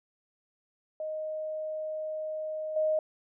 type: tone with level steps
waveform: sine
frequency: 622.3 Hz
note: D#5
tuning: in tune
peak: -32 / -24 dBFS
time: 1-2.99 s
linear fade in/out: 2 ms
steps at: 2.76 s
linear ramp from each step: 5 ms
effects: none